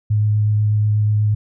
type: tone with vibrato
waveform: sine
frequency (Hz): 105.8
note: G#2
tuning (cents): +33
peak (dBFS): -13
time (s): 0.1-1.35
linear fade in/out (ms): 10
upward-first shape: sine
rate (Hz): 8.2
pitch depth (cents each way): 10
effects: none